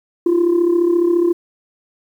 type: tone with amplitude modulation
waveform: sine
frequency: 345.2 Hz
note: F4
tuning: 20 cents flat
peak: -7 dBFS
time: 0.26-1.33 s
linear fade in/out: 5 ms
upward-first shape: sine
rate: 34.5 Hz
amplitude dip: 70%
effects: tanh soft clip ceiling -8 dBFS + 8-bit